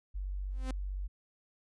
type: tone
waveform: sine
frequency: 47.78 Hz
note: G1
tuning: 44 cents flat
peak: -34 dBFS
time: 0.14-1.08 s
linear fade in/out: 20 ms
type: tone with exponential growth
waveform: sawtooth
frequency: 259.2 Hz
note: C4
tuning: 16 cents flat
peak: -32 dBFS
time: 0.5-0.71 s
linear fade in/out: 1 ms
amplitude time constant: 44 ms
effects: resampled to 24000 Hz